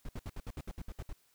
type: noise bursts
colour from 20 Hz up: brown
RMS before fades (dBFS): -40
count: 11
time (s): 0.05-1.129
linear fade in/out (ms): 2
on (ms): 39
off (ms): 65
effects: white hiss -70 dBFS RMS until 1.34 s